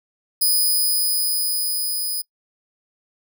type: tone with level ramp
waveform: 5% pulse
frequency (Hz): 4993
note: D#8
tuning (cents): +5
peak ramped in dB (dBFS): -8 to -16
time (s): 0.41-2.22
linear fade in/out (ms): 10
effects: noise-tail reverb RT60 0.1 s tail -23 dB re dry